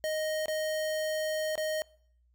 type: tone with dropouts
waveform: square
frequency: 622.3 Hz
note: D#5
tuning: in tune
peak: -30 dBFS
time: 0.04-1.82 s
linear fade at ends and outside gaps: 0 ms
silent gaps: 0.458-0.482 / 1.555-1.578 s
effects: noise-tail reverb RT60 0.6 s tail -24 dB re dry + added 60 Hz sine -64 dBFS peak until 2.34 s